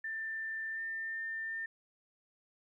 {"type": "tone with pitch glide", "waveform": "sine", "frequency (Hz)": [1783, 1800.6], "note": ["A6", "A6"], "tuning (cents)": [22, 39], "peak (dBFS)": -36, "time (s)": [0.04, 1.66], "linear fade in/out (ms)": 5, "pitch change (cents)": 17, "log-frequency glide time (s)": [0.72, 0.81], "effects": ["13-bit"]}